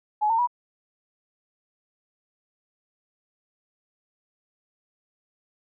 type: tone with pitch steps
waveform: sine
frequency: 846 / 906.7 / 971.8 Hz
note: G#5 / A#5 / B5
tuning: +32 / -48 / -28 cents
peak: -19 dBFS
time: 0.21-0.474 s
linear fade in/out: 20 ms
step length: 88 ms
effects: none